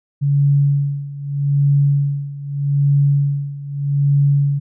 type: tone with tremolo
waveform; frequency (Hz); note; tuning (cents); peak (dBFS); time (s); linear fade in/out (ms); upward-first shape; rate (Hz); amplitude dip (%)
sine; 141.7; C#3; +38; -10; 0.21-4.6; 20; sine; 0.81; 85
effects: none